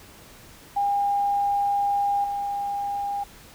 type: tone with level steps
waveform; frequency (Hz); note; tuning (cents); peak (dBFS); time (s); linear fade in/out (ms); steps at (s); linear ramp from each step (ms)
sine; 807; G#5; -50; -20 / -25; 0.76-3.24; 10; 2.24; 2
effects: pink hiss -48 dBFS RMS until 3.54 s